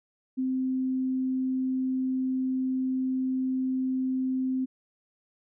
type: tone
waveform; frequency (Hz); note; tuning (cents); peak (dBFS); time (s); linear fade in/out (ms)
sine; 259.7; C4; -13; -25; 0.37-4.66; 20
effects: none